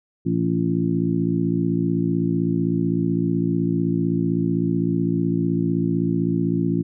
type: harmonic tone with a mistuned harmonic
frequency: 55.8 Hz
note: A1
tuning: 25 cents sharp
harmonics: 2 / 3 / 4 / 5 / 6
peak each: -28 / -22 / -27 / -24 / -26 dBFS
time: 0.25-6.83 s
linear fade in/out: 20 ms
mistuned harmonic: 6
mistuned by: +40 cents
effects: none